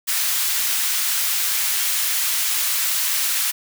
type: high-pass noise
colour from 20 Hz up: white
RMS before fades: -21 dBFS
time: 0.07-3.52 s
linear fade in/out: 20 ms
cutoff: 1400 Hz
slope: 12 dB/octave
effects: none